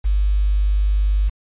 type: tone with quantisation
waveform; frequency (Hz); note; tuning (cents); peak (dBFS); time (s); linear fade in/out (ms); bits
sine; 50.1; G1; +38; -14; 0.04-1.3; 20; 7
effects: resampled to 8000 Hz